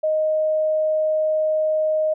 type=tone; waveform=sine; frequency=622.3 Hz; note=D#5; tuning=in tune; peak=-17 dBFS; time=0.03-2.14 s; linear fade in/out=10 ms; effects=none